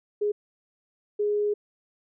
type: tone bursts at uneven times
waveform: sine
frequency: 415.3 Hz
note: G#4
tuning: in tune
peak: -22 dBFS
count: 2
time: 0.21-0.32 / 1.19-1.54 s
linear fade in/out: 10 ms
effects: none